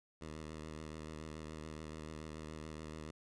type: tone with vibrato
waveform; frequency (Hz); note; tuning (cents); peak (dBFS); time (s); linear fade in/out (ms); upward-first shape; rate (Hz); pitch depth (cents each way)
10% pulse; 77.8; D#2; 0; -37; 0.21-3.11; 5; sine; 7; 36
effects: resampled to 22050 Hz